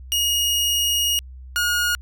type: tone pair in turn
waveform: sawtooth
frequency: 2873 / 1436.5 Hz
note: F7 / F6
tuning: +48 / +48 cents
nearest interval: octave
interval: 1200 cents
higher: first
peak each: -15 dBFS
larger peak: neither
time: 0.12-1.19 / 1.56-1.95 s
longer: first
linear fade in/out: 0 ms
effects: added 64 Hz sine -36 dBFS peak until 2.01 s